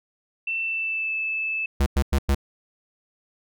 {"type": "tone with pitch glide", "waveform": "sine", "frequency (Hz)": [2679, 2622], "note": ["E7", "E7"], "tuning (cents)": [27, -10], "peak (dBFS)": -24, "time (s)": [0.47, 1.66], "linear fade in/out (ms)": 5, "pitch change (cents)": -37, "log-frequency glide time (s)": [0.6, 1.14]}
{"type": "tone bursts", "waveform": "square", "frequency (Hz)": 69, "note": "C#2", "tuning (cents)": -7, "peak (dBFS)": -18, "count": 4, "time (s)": [1.8, 2.348], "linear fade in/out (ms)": 5, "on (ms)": 62, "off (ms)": 100}
{"effects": []}